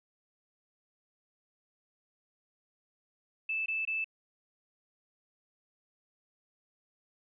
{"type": "tone bursts", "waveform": "sine", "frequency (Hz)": 2632, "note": "E7", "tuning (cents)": -3, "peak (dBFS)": -30, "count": 3, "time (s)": [3.49, 4.044], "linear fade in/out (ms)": 5, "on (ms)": 170, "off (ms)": 22, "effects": []}